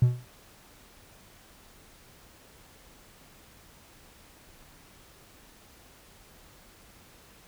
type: tone with exponential decay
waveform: triangle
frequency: 123.1 Hz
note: B2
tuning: 5 cents flat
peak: -10 dBFS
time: 0.02-0.25 s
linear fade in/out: 5 ms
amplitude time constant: 50 ms
effects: tanh soft clip ceiling -12 dBFS + pink hiss -55 dBFS RMS until 7.47 s

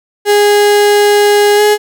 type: tone with pitch glide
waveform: 35% pulse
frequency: 412.1 to 418.8 Hz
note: G#4 to G#4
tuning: -13 to +15 cents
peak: -4 dBFS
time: 0.25-1.78 s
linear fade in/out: 50 ms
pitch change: +28 cents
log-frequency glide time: 1.56-1.61 s
effects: none

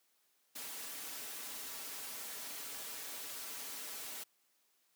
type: noise with comb filter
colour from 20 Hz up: white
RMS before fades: -45 dBFS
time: 0.55-4.24 s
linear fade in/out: 10 ms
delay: 5.6 ms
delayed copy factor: -0.6
effects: white hiss -75 dBFS RMS until 4.95 s + high-pass 200 Hz 12 dB/octave

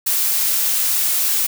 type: noise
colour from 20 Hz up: blue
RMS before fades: -18 dBFS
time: 0.06-1.47 s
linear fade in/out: 10 ms
effects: none

